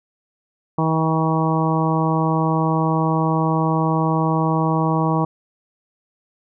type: harmonic tone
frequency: 160 Hz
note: D#3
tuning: 49 cents sharp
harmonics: 1 / 2 / 3 / 4 / 5 / 6 / 7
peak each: -19 / -23 / -27 / -28 / -26 / -25 / -26 dBFS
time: 0.78-5.25 s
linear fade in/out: 5 ms
effects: none